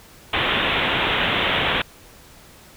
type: low-pass noise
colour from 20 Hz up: white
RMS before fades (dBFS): -21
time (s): 0.33-1.82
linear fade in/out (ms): 5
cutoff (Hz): 3600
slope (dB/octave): 96
effects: pink hiss -47 dBFS RMS until 2.76 s